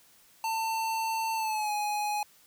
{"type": "tone with pitch glide", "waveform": "square", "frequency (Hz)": [895, 835.1], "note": ["A5", "G#5"], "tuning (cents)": [29, 9], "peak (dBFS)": -29, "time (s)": [0.44, 2.23], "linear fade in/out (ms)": 2, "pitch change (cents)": -120, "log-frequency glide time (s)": [1.35, 1.72], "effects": ["white hiss -60 dBFS RMS until 2.46 s"]}